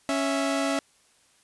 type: tone pair together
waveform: sawtooth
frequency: 276.8 / 659.3 Hz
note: C#4 / E5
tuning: -2 / 0 cents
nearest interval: octave + minor third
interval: 1502 cents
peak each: -22 / -24 dBFS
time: 0.09-0.79 s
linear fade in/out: 0 ms
effects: white hiss -62 dBFS RMS until 1.43 s + resampled to 24000 Hz